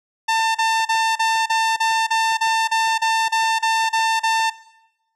sawtooth tone bursts, 896 Hz, A5, 31 cents sharp, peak -12 dBFS, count 14, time 0.28-4.502 s, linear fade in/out 10 ms, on 270 ms, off 34 ms, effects noise-tail reverb RT60 0.9 s tail -19 dB re dry + low-pass 7000 Hz 12 dB/octave

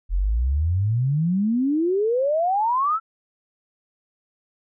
sine exponential sweep, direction up, 41.36 to 1358 Hz, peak -18 dBFS, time 0.09-3 s, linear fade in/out 50 ms, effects none

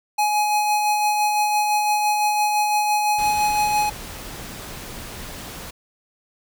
square tone with tremolo, 840 Hz, G#5, 19 cents sharp, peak -17 dBFS, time 0.18-3.9 s, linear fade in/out 10 ms, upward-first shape sine, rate 5.9 Hz, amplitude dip 30%
pink noise, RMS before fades -35 dBFS, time 3.18-5.71 s, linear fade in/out 10 ms
effects none

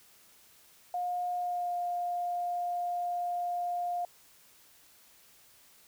sine tone with pitch glide, 714 to 705.4 Hz, F5 to F5, +38 to +17 cents, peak -30 dBFS, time 0.94-4.05 s, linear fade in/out 2 ms, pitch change -21 cents, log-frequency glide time 1.37-1.75 s, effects white hiss -60 dBFS RMS until 5.87 s

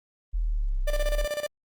sine exponential two-way sweep, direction down then up, 42.2 to 30.84 to 38.16 Hz, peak -23 dBFS, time 0.33-1.26 s, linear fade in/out 20 ms, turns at 0.88 s
45% pulse tone with tremolo, 592 Hz, D5, 14 cents sharp, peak -26 dBFS, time 0.87-1.47 s, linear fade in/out 10 ms, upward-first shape square, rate 16 Hz, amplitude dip 70%
effects Opus 32 kbps

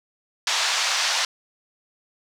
white band-pass noise, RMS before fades -23 dBFS, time 0.47-1.25 s, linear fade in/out 2 ms, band 700 to 6000 Hz, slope 24 dB/octave, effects none

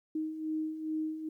sine beating tone pair, 311.1 / 313.5 Hz, D#4 / D#4, 0 / +13 cents, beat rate 2.4 Hz, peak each -40 / -33 dBFS, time 0.15-1.29 s, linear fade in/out 5 ms, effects 12-bit

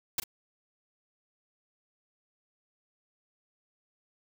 white noise with echo, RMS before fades -28 dBFS, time 0.18-0.2 s, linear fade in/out 5 ms, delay 39 ms, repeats 1, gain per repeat -12 dB, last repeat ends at 0.239 s, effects none

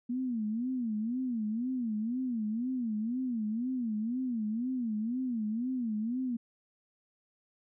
sine tone with vibrato, 234.5 Hz, A#3, 11 cents sharp, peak -30 dBFS, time 0.09-6.37 s, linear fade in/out 10 ms, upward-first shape sine, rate 2 Hz, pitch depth 180 cents each way, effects none

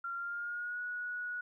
sine tone with pitch glide, 1380 to 1462.1 Hz, F6 to F#6, -21 to -21 cents, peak -36 dBFS, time 0.04-1.41 s, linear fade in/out 5 ms, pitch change +100 cents, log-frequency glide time 0.14-0.8 s, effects 13-bit

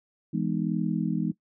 sine chord, E major seventh, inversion none, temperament just, 164.81 / 206 / 247.2 / 309 Hz, E3 / G#3 / B3 / D#4, 0 / -14 / +2 / -12 cents, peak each -29 / -29 / -32 / -32 dBFS, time 0.33-1.32 s, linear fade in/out 10 ms, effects noise-tail reverb RT60 0.1 s tail -19 dB re dry

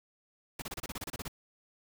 pink noise bursts, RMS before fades -39 dBFS, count 12, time 0.59-1.281 s, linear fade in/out 5 ms, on 31 ms, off 29 ms, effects none

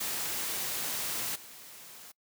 white noise with level steps, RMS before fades -34 / -49 dBFS, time 0-2.12 s, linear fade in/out 10 ms, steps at 1.35 s, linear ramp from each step 10 ms, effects noise-tail reverb RT60 0.1 s tail -24 dB re dry + high-pass 100 Hz 12 dB/octave

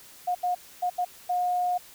sine tone bursts at uneven times, 718 Hz, F5, 48 cents sharp, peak -23 dBFS, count 5, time 0.27-0.35 / 0.43-0.55 / 0.82-0.9 / 0.98-1.05 / 1.29-1.78 s, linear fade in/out 10 ms, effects white hiss -50 dBFS RMS until 1.94 s

